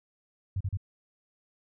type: tone bursts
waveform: sine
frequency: 95.9 Hz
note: G2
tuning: 37 cents flat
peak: -27 dBFS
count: 3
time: 0.56-0.772 s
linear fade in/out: 5 ms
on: 46 ms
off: 37 ms
effects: none